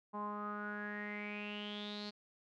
sawtooth tone with low-pass filter sweep, 207.7 Hz, G#3, in tune, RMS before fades -43 dBFS, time 0.13-2.11 s, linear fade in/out 20 ms, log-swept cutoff 960 to 4400 Hz, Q 9.8, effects none

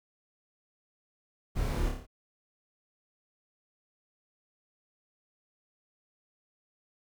brown noise with echo, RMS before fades -32 dBFS, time 1.55-1.9 s, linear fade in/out 20 ms, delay 28 ms, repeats 6, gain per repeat -3 dB, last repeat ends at 2.068 s, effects none

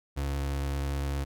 35% pulse tone with vibrato, 69.8 Hz, C#2, 13 cents sharp, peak -27 dBFS, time 0.16-1.25 s, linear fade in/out 20 ms, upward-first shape sine, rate 15 Hz, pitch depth 12 cents each way, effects none

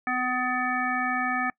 harmonic tone, 251.5 Hz, B3, 32 cents sharp, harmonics 1 / 3 / 5 / 7 / 9, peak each -32 / -30 / -30 / -29 / -34 dBFS, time 0.07-1.5 s, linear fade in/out 2 ms, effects noise-tail reverb RT60 0.1 s tail -24 dB re dry

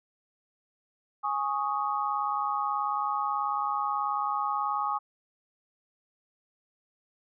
sine chord, Ab suspended fourth, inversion none, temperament just, 830.6 / 1107.5 / 1245.9 Hz, Ab5 / Db6 / Eb6, 0 / -2 / +2 cents, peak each -31 dBFS, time 1.23-4.99 s, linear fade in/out 20 ms, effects none

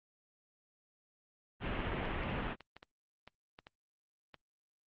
pink low-pass noise, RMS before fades -37 dBFS, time 1.6-2.56 s, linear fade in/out 50 ms, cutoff 3100 Hz, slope 48 dB/octave
clicks, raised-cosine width 0.3 ms, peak -34 dBFS, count 10, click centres 2.055 / 2.235 / 2.303 / 2.607 / 2.766 / 2.829 / 3.276 / 3.589 / 3.669 / 4.343 s
effects Opus 24 kbps

